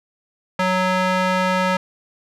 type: tone with band-pass filter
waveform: square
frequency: 185 Hz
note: F#3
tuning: in tune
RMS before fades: -19 dBFS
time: 0.59-1.77 s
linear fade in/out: 5 ms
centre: 1300 Hz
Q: 0.76
effects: none